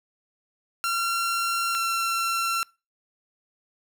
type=tone pair in turn; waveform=sawtooth; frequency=1369 / 1355.6 Hz; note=F6 / E6; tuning=-35 / +48 cents; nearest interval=unison; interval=17 cents; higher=first; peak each=-20 dBFS; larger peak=neither; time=0.84-1.75 / 1.75-2.63 s; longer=first; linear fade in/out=0 ms; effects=noise-tail reverb RT60 0.3 s tail -25 dB re dry